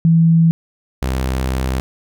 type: tone pair in turn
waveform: sine / sawtooth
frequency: 164.81 / 64.92 Hz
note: E3 / C2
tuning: 0 / -13 cents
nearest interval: octave + major third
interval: 1613 cents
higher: first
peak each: -8 / -13 dBFS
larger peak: first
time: 0.05-0.51 / 1.02-1.8 s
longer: second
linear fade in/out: 0 ms
effects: none